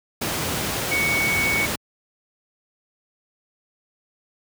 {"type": "tone in noise", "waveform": "sine", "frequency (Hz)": 2230, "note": "C#7", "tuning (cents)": 10, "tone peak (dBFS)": -20, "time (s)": [0.91, 1.66], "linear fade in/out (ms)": 10, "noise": "pink", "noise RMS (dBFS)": -25, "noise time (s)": [0.21, 1.76], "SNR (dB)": 2, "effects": ["high-pass 80 Hz 12 dB/octave"]}